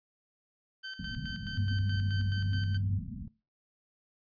20% pulse tone with tremolo, 1543 Hz, G6, 28 cents flat, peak -33 dBFS, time 0.83-2.78 s, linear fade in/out 20 ms, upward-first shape square, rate 4.7 Hz, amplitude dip 60%
white low-pass noise, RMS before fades -40 dBFS, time 0.99-3.28 s, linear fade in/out 5 ms, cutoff 250 Hz, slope 96 dB/octave
sine tone with vibrato, 97.6 Hz, G2, 7 cents flat, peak -28 dBFS, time 1.57-2.99 s, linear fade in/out 10 ms, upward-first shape sine, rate 4.1 Hz, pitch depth 9 cents each way
effects noise-tail reverb RT60 0.3 s tail -19 dB re dry + resampled to 11025 Hz

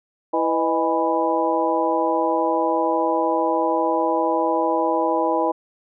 harmonic tone with a mistuned harmonic, 164.81 Hz, E3, in tune, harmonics 2 / 3 / 4 / 5 / 6, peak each -24 / -24 / -24 / -24 / -24 dBFS, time 0.33-5.52 s, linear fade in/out 10 ms, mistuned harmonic 4, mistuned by -92 cents, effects none

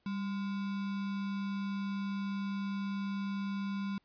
sine tone with sample-and-hold, 197.3 Hz, G3, 11 cents sharp, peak -33 dBFS, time 0.06-3.98 s, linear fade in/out 2 ms, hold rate 1225 Hz, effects pink hiss -75 dBFS RMS until 4.04 s + resampled to 11025 Hz

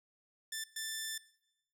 10% pulse tone bursts at uneven times, 1769 Hz, A6, 9 cents sharp, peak -29 dBFS, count 2, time 0.52-0.64 / 0.76-1.18 s, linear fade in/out 5 ms, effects noise-tail reverb RT60 0.9 s tail -20 dB re dry

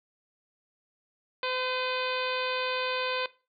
harmonic tone with a mistuned harmonic, 510 Hz, C5, 44 cents flat, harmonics 1 / 2 / 3 / 4 / 5 / 6 / 7 / 8 / 9, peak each -33 / -34 / -37 / -41 / -36 / -41 / -40 / -42 / -44 dBFS, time 1.43-3.26 s, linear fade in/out 2 ms, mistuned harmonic 5, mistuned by -37 cents, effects noise-tail reverb RT60 0.3 s tail -18 dB re dry

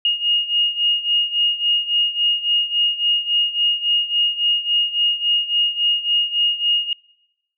sine beating tone pair, 2856 / 2859.6 Hz, F7 / F7, +38 / +40 cents, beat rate 3.6 Hz, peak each -18 / -21 dBFS, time 0.05-6.93 s, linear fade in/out 2 ms, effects noise-tail reverb RT60 1.0 s tail -26 dB re dry

